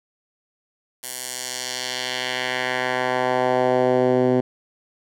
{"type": "tone with band-pass filter sweep", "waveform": "10% pulse", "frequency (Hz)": 126.7, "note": "B2", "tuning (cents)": 45, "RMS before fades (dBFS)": -22, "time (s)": [1.03, 4.41], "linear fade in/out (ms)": 10, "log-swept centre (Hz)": [11000, 300], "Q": 1.1, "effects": []}